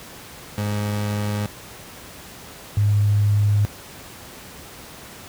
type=tone pair in turn; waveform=30% pulse / sine; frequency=104 / 103.22 Hz; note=G#2 / G#2; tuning=+3 / -10 cents; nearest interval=unison; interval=13 cents; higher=first; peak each=-19 / -14 dBFS; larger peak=second; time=0.58-1.46 / 2.77-3.65 s; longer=neither; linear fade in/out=0 ms; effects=pink hiss -40 dBFS RMS until 5.28 s + high-pass 60 Hz 12 dB/octave